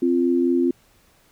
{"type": "tone pair together", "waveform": "sine", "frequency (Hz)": [261.6, 346.2], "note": ["C4", "F4"], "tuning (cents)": [0, -15], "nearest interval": "perfect fourth", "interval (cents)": 485, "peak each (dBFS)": -19, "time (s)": [0.02, 0.71], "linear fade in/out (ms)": 5, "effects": ["pink hiss -58 dBFS RMS until 1.31 s"]}